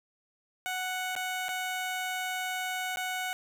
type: tone with dropouts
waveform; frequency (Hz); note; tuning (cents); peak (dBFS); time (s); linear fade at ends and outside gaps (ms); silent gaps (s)
15% pulse; 740; F#5; 0; -25; 0.66-3.33; 0; 1.153-1.163 / 1.484-1.49 / 2.96-2.971
effects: none